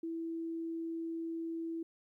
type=tone; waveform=sine; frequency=329.6 Hz; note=E4; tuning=in tune; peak=-36 dBFS; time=0.03-1.83 s; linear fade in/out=5 ms; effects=13-bit